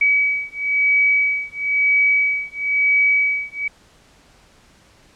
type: beating tone pair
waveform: sine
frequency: 2275 / 2276 Hz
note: C#7 / C#7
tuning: +44 / +45 cents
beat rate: 1 Hz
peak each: -18 dBFS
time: 0.01-3.68 s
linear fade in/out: 5 ms
effects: pink hiss -52 dBFS RMS until 5.15 s + low-pass 8000 Hz 12 dB/octave